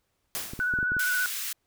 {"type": "noise with exponential decay", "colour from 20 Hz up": "white", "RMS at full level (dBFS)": -30, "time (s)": [0.35, 0.86], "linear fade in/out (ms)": 0, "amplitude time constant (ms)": 110}
{"type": "clicks", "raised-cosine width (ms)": 3, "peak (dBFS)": -24, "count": 7, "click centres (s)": [0.535, 0.592, 0.738, 0.788, 0.829, 0.919, 0.967]}
{"type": "tone with vibrato", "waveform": "sine", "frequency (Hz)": 1480, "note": "F#6", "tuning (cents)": 0, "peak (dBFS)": -24, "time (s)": [0.6, 1.26], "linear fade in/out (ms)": 0, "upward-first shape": "sine", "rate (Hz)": 15, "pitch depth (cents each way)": 27}
{"type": "high-pass noise", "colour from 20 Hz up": "white", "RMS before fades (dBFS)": -33, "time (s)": [0.99, 1.53], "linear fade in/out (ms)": 5, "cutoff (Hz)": 1400, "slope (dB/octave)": 24}
{"effects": ["pink hiss -75 dBFS RMS until 1.66 s"]}